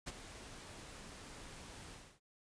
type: noise with ADSR envelope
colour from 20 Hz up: pink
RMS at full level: -41 dBFS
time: 0.06-2.2 s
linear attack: 19 ms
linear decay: 31 ms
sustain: -11 dB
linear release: 290 ms
effects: resampled to 22050 Hz